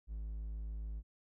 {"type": "tone", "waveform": "triangle", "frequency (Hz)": 53.5, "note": "A1", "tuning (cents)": -48, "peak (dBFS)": -37, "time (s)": [0.07, 1.03], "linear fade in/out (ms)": 50, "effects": []}